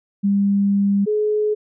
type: tone pair in turn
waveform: sine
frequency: 200 / 423.8 Hz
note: G3 / G#4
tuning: +35 / +35 cents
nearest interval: octave + minor second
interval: 1300 cents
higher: second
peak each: -14 / -16 dBFS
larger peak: first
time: 0.23-1.06 / 1.06-1.55 s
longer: first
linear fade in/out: 20 ms
effects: none